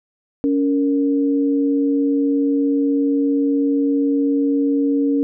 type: tone pair together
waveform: sine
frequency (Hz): 280.8 / 463.9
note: C#4 / A#4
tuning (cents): +22 / -8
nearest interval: major sixth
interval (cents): 870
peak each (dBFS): -15 / -23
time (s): 0.44-5.23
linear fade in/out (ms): 0
effects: none